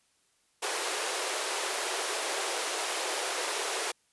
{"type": "high-pass noise", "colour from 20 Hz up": "pink", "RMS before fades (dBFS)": -32, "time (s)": [0.62, 3.92], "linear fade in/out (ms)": 10, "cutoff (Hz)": 370, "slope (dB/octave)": 48, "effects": ["white hiss -70 dBFS RMS until 4.12 s", "resampled to 24000 Hz"]}